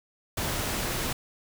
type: noise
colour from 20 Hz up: pink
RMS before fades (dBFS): -30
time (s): 0.37-1.13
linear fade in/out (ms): 5
effects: none